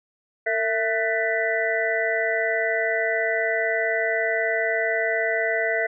sine tone cluster, 452.3 / 666 / 1505 / 1776 / 1979 Hz, A4 / E5 / F#6 / A6 / B6, +48 / +18 / +29 / +16 / +3 cents, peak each -28 / -25 / -30 / -31 / -25 dBFS, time 0.46-5.87 s, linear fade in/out 10 ms, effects none

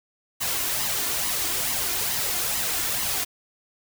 white noise with flanger, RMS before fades -26 dBFS, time 0.4-3.25 s, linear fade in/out 20 ms, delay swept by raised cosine 0.98 to 2.88 ms, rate 2.3 Hz, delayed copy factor +0.55, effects none

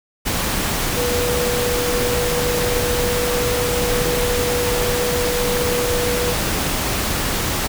sine tone in noise, 487.8 Hz, B4, 21 cents flat, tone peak -20 dBFS, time 0.96-6.34 s, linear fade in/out 20 ms, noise pink, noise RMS -21 dBFS, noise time 0.25-7.68 s, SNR -2 dB, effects none

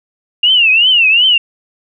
sine tone with vibrato, 2794 Hz, F7, in tune, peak -6 dBFS, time 0.43-1.38 s, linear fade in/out 5 ms, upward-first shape triangle, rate 2.7 Hz, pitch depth 200 cents each way, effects none

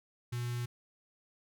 square tone with notch filter, 120.9 Hz, B2, 36 cents flat, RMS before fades -36 dBFS, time 0.32-0.66 s, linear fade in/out 10 ms, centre 580 Hz, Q 0.53, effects none

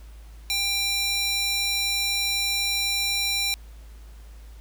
square tone with high-pass filter, 794 Hz, G5, 22 cents sharp, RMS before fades -25 dBFS, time 0.5-3.54 s, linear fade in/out 0 ms, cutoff 3300 Hz, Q 1.7, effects added 54 Hz sine -41 dBFS peak until 4.6 s + pink hiss -56 dBFS RMS until 4.6 s

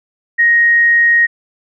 sine tone, 1874 Hz, A#6, 9 cents sharp, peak -7 dBFS, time 0.38-1.27 s, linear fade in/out 20 ms, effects none

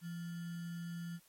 sine tone with sample-and-hold, 170 Hz, F3, 46 cents flat, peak -40 dBFS, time 0.01-1.2 s, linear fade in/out 50 ms, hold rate 1575 Hz, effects white hiss -67 dBFS RMS until 1.28 s + MP3 64 kbps

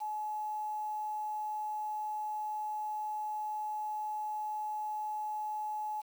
sine tone with quantisation, 851 Hz, G#5, 42 cents sharp, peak -34 dBFS, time 0-6.02 s, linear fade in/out 20 ms, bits 9, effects none

